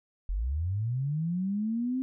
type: linear sweep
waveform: sine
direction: up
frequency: 40.41 to 264.1 Hz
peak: -27 dBFS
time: 0.29-2.02 s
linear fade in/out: 0 ms
effects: none